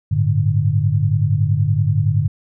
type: chord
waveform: sine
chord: G suspended second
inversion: none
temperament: equal with one note detuned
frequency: 99.37 / 110 / 146.83 Hz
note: G2 / A2 / D3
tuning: +24 / 0 / 0 cents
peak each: -18 dBFS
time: 0.11-2.28 s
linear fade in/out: 10 ms
effects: none